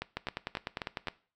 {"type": "two click trains", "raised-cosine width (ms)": 0.3, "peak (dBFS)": [-17, -18], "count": [10, 5], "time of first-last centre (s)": [[0.17, 1.072], [0.02, 1.084]], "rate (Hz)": [9.98, 3.76], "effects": ["noise-tail reverb RT60 0.4 s tail -19 dB re dry"]}